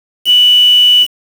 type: tone with quantisation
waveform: sine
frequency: 2960 Hz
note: F#7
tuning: in tune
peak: -4 dBFS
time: 0.25-1.07 s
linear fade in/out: 50 ms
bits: 4
effects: none